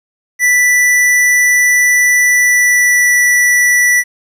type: tone with pitch glide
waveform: square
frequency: 1974 to 1961.5 Hz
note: B6 to B6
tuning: -1 to -12 cents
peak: -8 dBFS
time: 0.39-4.04 s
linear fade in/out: 50 ms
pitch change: -11 cents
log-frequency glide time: 2.24-3.16 s
effects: resampled to 32000 Hz + 8-bit